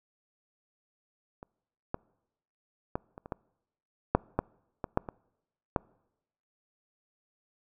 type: clicks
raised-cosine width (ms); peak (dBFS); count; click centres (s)
1; -30 / -17 / -16 / -29 / -29 / -19 / -6 / -11 / -19 / -10 / -23 / -11; 12; 1.429 / 1.944 / 2.955 / 3.179 / 3.259 / 3.322 / 4.15 / 4.39 / 4.842 / 4.974 / 5.088 / 5.762
effects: noise-tail reverb RT60 0.9 s tail -26 dB re dry